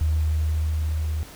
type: tone with level ramp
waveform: sine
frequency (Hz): 77.78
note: D#2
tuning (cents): 0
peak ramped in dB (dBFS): -18 to -23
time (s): 0.01-1.23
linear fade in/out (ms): 0
effects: pink hiss -44 dBFS RMS until 1.35 s